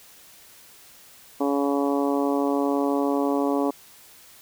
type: harmonic tone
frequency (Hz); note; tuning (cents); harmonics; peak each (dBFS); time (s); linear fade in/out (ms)
141; C#3; +30; 2 / 3 / 4 / 5 / 6 / 7 / 8; -23 / -27 / -29 / -31 / -33 / -34 / -35; 1.4-3.71; 10
effects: white hiss -50 dBFS RMS until 4.41 s